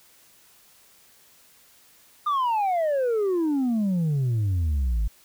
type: exponential sweep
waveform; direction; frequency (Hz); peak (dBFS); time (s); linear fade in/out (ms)
sine; down; 1228 to 49.88; -18; 2.26-5.08; 10
effects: tanh soft clip ceiling -20 dBFS + white hiss -56 dBFS RMS until 5.24 s